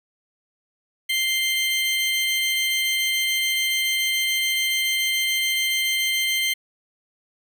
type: tone pair together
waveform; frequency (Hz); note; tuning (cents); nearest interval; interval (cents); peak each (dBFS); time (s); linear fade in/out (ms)
40% pulse; 2093 / 3136; C7 / G7; 0 / 0; perfect fifth; 700; -22 / -23; 1.09-6.54; 10
effects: none